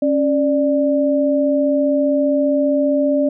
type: tone pair together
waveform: sine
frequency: 274.9 / 590 Hz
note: C#4 / D5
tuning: -14 / +8 cents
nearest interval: octave + minor second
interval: 1322 cents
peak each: -16 dBFS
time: 0.02-3.29 s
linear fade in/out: 5 ms
effects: none